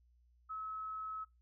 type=tone; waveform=sine; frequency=1290 Hz; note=E6; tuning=38 cents flat; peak=-40 dBFS; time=0.49-1.25 s; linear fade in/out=20 ms; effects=noise-tail reverb RT60 0.2 s tail -21 dB re dry + added 60 Hz sine -66 dBFS peak until 1.41 s